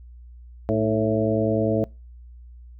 harmonic tone with a mistuned harmonic, 110 Hz, A2, in tune, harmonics 1 / 2 / 3 / 4 / 5 / 6, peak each -26 / -26 / -26 / -26 / -26 / -26 dBFS, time 0.69-1.84 s, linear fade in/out 0 ms, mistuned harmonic 3, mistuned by -54 cents, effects noise-tail reverb RT60 0.3 s tail -26 dB re dry + added 60 Hz sine -41 dBFS peak until 2.79 s

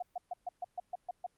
sine tone bursts, 716 Hz, F5, 43 cents sharp, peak -34 dBFS, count 9, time 0-1.265 s, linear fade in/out 5 ms, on 25 ms, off 130 ms, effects pink hiss -75 dBFS RMS until 1.37 s + Opus 32 kbps

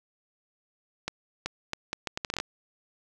accelerating click train, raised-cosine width 0.2 ms, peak -13 dBFS, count 12, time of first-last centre 1.08-2.401 s, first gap 380 ms, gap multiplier 0.72, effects none

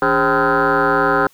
sine tone with frequency modulation, 901 Hz, A5, 41 cents sharp, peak -11 dBFS, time 0.02-1.27 s, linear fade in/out 2 ms, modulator 123 Hz, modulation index 5.1, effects tanh soft clip ceiling -8 dBFS + white hiss -53 dBFS RMS until 1.33 s

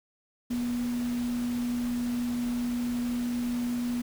sine tone in noise, 242.1 Hz, B3, 34 cents flat, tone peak -27 dBFS, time 0.5-4.02 s, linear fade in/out 10 ms, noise pink, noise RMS -43 dBFS, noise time 0.5-4.02 s, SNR +13 dB, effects none

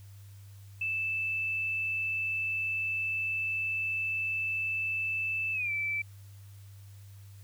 sine tone with pitch glide, 2637 to 2322 Hz, E7 to D7, 0 to -20 cents, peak -29 dBFS, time 0.81-6.02 s, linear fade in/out 5 ms, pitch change -220 cents, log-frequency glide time 5.53-5.71 s, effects added 99 Hz sine -47 dBFS peak until 7.43 s + white hiss -62 dBFS RMS until 7.43 s

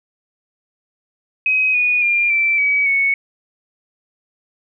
sine tone with pitch steps, 2530 / 2464 / 2399 / 2336 / 2275 / 2215 Hz, D#7 / D#7 / D7 / D7 / C#7 / C#7, +28 / -17 / +36 / -10 / +44 / -2 cents, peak -13 dBFS, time 1.46-3.14 s, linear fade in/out 2 ms, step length 280 ms, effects none

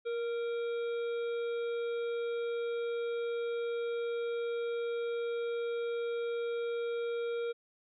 harmonic tone with a mistuned harmonic, 470 Hz, A#4, 14 cents sharp, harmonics 1 / 3 / 5 / 7 / 8, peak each -32 / -46 / -51 / -55 / -56 dBFS, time 0.05-7.53 s, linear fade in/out 20 ms, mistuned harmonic 3, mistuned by -28 cents, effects none

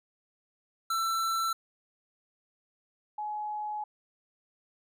square / sine tone pair in turn, 1338 / 844.3 Hz, E6 / G#5, +25 / +28 cents, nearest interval minor sixth, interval 797 cents, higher first, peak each -28 / -32 dBFS, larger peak first, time 0.9-1.53 / 3.18-3.84 s, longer second, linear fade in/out 5 ms, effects none

